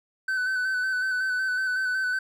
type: tone with vibrato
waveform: triangle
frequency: 1516 Hz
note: F#6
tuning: 42 cents sharp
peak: -22 dBFS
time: 0.28-2.19 s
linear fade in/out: 5 ms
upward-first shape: square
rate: 5.4 Hz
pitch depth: 24 cents each way
effects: none